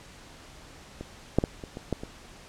clicks, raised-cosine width 2 ms, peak -23 / -6 / -12 / -24 / -23 / -13 / -22 dBFS, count 7, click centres 1.01 / 1.386 / 1.439 / 1.638 / 1.771 / 1.927 / 2.035 s, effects pink hiss -49 dBFS RMS until 2.48 s + low-pass 8000 Hz 12 dB/octave

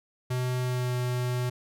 square tone with pitch glide, 126 to 124.34 Hz, B2 to B2, +35 to +12 cents, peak -27 dBFS, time 0.3-1.5 s, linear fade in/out 10 ms, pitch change -23 cents, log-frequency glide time 0.6-0.96 s, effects none

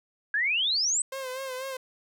sine exponential sweep, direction up, 1608 to 8320 Hz, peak -23 dBFS, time 0.34-1.02 s, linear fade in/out 2 ms
sawtooth tone with vibrato, 523.3 Hz, C5, in tune, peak -29 dBFS, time 1.12-1.77 s, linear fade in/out 5 ms, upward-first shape sine, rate 4.1 Hz, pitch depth 56 cents each way
effects none

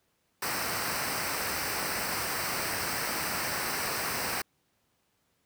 pink noise with comb filter, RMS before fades -32 dBFS, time 0.42-4.42 s, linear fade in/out 5 ms, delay 0.29 ms, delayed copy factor -0.65, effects pink hiss -73 dBFS RMS until 5.45 s + high-pass 80 Hz 12 dB/octave

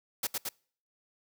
white noise with echo, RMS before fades -31 dBFS, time 0.23-0.27 s, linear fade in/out 5 ms, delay 110 ms, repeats 2, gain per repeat -2 dB, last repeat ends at 0.49 s, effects noise-tail reverb RT60 0.5 s tail -26 dB re dry + high-pass 100 Hz 12 dB/octave

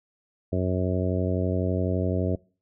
harmonic tone, 91.9 Hz, F#2, 11 cents flat, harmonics 1 / 2 / 3 / 4 / 5 / 6 / 7, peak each -26 / -29 / -31 / -32 / -33 / -34 / -34 dBFS, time 0.52-2.36 s, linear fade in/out 10 ms, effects noise-tail reverb RT60 0.4 s tail -24 dB re dry

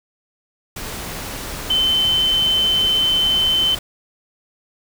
sine tone in noise, 3069 Hz, G7, 37 cents flat, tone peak -14 dBFS, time 1.7-3.75 s, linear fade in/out 5 ms, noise pink, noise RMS -29 dBFS, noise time 0.76-3.79 s, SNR +12 dB, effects none

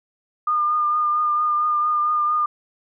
sine tone with vibrato, 1211 Hz, D#6, 47 cents flat, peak -17 dBFS, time 0.47-2.46 s, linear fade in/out 5 ms, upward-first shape triangle, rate 4.4 Hz, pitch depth 25 cents each way, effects none

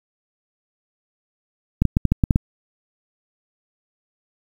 clicks, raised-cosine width 5 ms, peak -3 dBFS, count 8, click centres 1.82 / 1.853 / 1.969 / 2.053 / 2.12 / 2.238 / 2.308 / 2.359 s, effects 7-bit

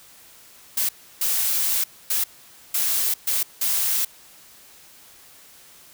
blue noise bursts at uneven times, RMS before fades -22 dBFS, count 6, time 0.77-0.89 / 1.21-1.84 / 2.1-2.24 / 2.74-3.14 / 3.27-3.43 / 3.61-4.05 s, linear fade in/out 5 ms, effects white hiss -49 dBFS RMS until 5.93 s

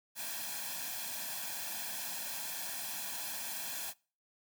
white noise with comb filter, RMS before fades -40 dBFS, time 0.15-3.94 s, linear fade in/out 50 ms, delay 1.2 ms, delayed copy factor +0.75, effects noise-tail reverb RT60 0.4 s tail -25 dB re dry + high-pass 200 Hz 12 dB/octave

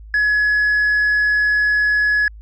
sine tone, 1691 Hz, G#6, 31 cents sharp, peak -11 dBFS, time 0.14-2.28 s, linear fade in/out 2 ms, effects tanh soft clip ceiling -12 dBFS + added 53 Hz sine -35 dBFS peak until 2.41 s

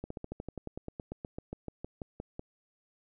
slowing click train, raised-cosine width 2 ms, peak -25 dBFS, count 21, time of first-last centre 0.04-2.394 s, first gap 64 ms, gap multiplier 1.06, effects none

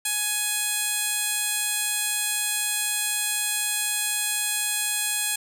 15% pulse tone with band-pass filter, 836 Hz, G#5, 11 cents sharp, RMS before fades -26 dBFS, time 0.05-5.36 s, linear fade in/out 5 ms, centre 9500 Hz, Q 1.1, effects none

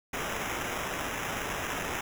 white noise with sample-and-hold, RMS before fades -34 dBFS, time 0.13-2.01 s, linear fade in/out 5 ms, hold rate 4410 Hz, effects none

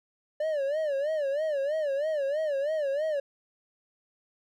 triangle tone with vibrato, 587.3 Hz, D5, in tune, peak -24 dBFS, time 0.4-3.2 s, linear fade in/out 5 ms, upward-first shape sine, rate 3.1 Hz, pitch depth 140 cents each way, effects none

